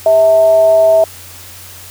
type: tone with frequency modulation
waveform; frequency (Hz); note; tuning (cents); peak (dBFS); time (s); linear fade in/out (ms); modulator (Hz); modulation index
sine; 650; E5; -24; -5; 0.06-1.04; 2; 248; 0.24
effects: added 91 Hz sine -39 dBFS peak until 1.9 s + white hiss -34 dBFS RMS until 1.9 s